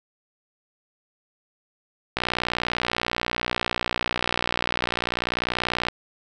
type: click train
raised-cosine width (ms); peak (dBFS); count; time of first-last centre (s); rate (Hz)
0.3; -7; 225; 2.17-5.885; 60.3
effects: none